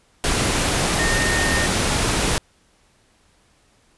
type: tone in noise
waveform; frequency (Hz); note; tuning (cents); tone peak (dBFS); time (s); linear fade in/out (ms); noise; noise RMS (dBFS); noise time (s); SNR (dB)
sine; 1837; A#6; -26; -22; 0.99-1.66; 0; pink; -20; 0.24-2.38; -5
effects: pink hiss -59 dBFS RMS until 3.97 s + resampled to 24000 Hz